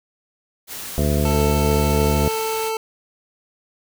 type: noise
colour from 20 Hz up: white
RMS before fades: -32 dBFS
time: 0.67-2.72 s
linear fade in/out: 50 ms
type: harmonic tone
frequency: 73.3 Hz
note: D2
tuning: 3 cents flat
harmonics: 1 / 2 / 3 / 4 / 5 / 6 / 7 / 9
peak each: -20 / -22 / -24 / -29 / -29 / -29 / -28 / -29 dBFS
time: 0.98-2.28 s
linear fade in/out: 0 ms
type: tone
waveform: 25% pulse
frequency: 443.2 Hz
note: A4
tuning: 13 cents sharp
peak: -18 dBFS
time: 1.25-2.77 s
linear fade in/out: 2 ms
effects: none